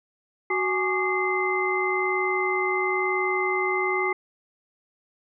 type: tone cluster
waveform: sine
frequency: 372.9 / 834 / 1124 / 1205 / 2073 Hz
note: F#4 / G#5 / C#6 / D6 / C7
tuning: +14 / +7 / +24 / +44 / -17 cents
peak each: -26 / -30 / -33 / -31 / -26 dBFS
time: 0.5-4.13 s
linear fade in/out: 5 ms
effects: none